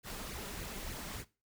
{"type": "noise with flanger", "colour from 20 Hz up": "pink", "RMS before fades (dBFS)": -43, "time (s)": [0.03, 1.25], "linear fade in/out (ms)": 50, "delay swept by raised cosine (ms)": [0.43, 5.13], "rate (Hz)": 3.4, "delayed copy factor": 0.6, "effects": ["noise-tail reverb RT60 0.3 s tail -19 dB re dry"]}